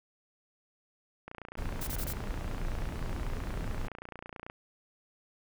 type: click train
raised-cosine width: 0.5 ms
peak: -27 dBFS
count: 95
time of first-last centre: 1.28-4.499 s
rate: 29.2 Hz
type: noise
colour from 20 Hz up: brown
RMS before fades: -35 dBFS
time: 1.57-3.88 s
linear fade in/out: 10 ms
type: noise bursts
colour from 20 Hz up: blue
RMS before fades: -39 dBFS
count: 4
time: 1.81-2.13 s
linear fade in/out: 5 ms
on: 62 ms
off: 24 ms
effects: none